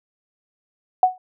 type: tone with exponential decay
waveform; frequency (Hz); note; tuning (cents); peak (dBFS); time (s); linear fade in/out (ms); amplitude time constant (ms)
sine; 740; F#5; 0; -7; 1.03-1.18; 2; 31
effects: none